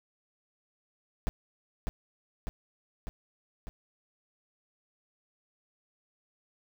brown noise with echo, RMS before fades -27 dBFS, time 1.27-1.29 s, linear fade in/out 0 ms, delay 600 ms, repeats 4, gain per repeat -3 dB, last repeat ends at 3.69 s, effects none

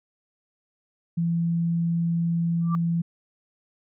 sine tone, 168.5 Hz, E3, 38 cents sharp, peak -21 dBFS, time 1.17-3.02 s, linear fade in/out 10 ms
sine tone with exponential growth, 1174.7 Hz, D6, in tune, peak -24 dBFS, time 2.61-2.75 s, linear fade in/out 0 ms, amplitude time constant 30 ms
effects none

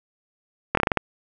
slowing click train, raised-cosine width 0.5 ms, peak -3 dBFS, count 7, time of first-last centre 0.75-0.973 s, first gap 23 ms, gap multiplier 1.19, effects none

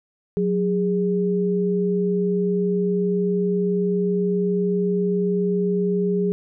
sine tone pair together, 182.77 / 410.3 Hz, F#3 / G#4, -21 / -21 cents, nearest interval octave + major second, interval 1400 cents, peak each -21 dBFS, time 0.37-6.32 s, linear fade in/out 0 ms, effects none

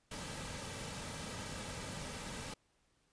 pink noise with comb filter, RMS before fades -44 dBFS, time 0.11-2.54 s, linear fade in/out 5 ms, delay 2.8 ms, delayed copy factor -0.5, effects pink hiss -75 dBFS RMS until 3.12 s + resampled to 22050 Hz

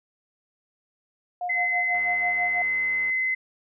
sine tone with tremolo, 714 Hz, F5, 38 cents sharp, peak -25 dBFS, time 1.41-2.62 s, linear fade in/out 2 ms, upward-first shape sine, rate 6.1 Hz, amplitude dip 90%
sine tone, 2047 Hz, C7, 38 cents flat, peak -22 dBFS, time 1.49-3.35 s, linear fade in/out 10 ms
click train, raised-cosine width 0.5 ms, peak -30 dBFS, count 103, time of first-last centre 1.95-3.096 s, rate 89 Hz
effects none

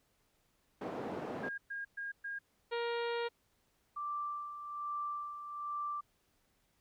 white band-pass noise, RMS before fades -41 dBFS, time 0.81-1.49 s, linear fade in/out 5 ms, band 190 to 580 Hz, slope 12 dB/octave
sine tone bursts, 1624 Hz, G#6, 39 cents flat, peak -38 dBFS, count 4, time 1.43-2.39 s, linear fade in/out 10 ms, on 150 ms, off 120 ms
harmonic tone, 470.6 Hz, A#4, 16 cents sharp, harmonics 1 / 2 / 3 / 4 / 5 / 6 / 7 / 8 / 9, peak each -35 / -41 / -45 / -47 / -49 / -51 / -52 / -53 / -54 dBFS, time 2.71-3.29 s, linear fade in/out 20 ms
sine tone with tremolo, 1174.7 Hz, D6, in tune, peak -35 dBFS, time 3.96-6.01 s, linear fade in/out 10 ms, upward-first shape sine, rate 1.2 Hz, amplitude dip 60%
effects pink hiss -75 dBFS RMS until 6.8 s

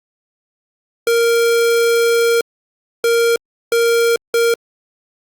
square tone bursts at uneven times, 465.8 Hz, A#4, 1 cent flat, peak -12 dBFS, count 4, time 1.07-2.41 / 3.04-3.36 / 3.72-4.16 / 4.34-4.54 s, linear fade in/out 2 ms, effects Opus 48 kbps

